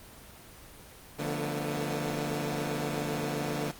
15% pulse chord, B half-diminished seventh, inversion first, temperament equal with one note detuned, 146.83 / 174.61 / 224.1 / 246.9 Hz, D3 / F3 / A3 / B3, 0 / 0 / +32 / 0 cents, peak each -27 / -32 / -31 / -33 dBFS, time 1.18-3.72 s, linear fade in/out 20 ms, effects pink hiss -50 dBFS RMS until 3.79 s + Opus 24 kbps

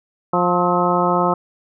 harmonic tone with a mistuned harmonic, 176.7 Hz, F3, 21 cents sharp, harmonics 1 / 2 / 3 / 4 / 5 / 6 / 7, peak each -22 / -22 / -22 / -22 / -22 / -22 / -22 dBFS, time 0.33-1.34 s, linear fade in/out 5 ms, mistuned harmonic 7, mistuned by +63 cents, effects none

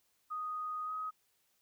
sine tone with pitch glide, 1244 to 1262.1 Hz, D#6 to D#6, -1 to +24 cents, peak -36 dBFS, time 0.3-1.11 s, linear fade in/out 20 ms, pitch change +25 cents, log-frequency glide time 0.85-0.92 s, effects white hiss -75 dBFS RMS until 1.61 s

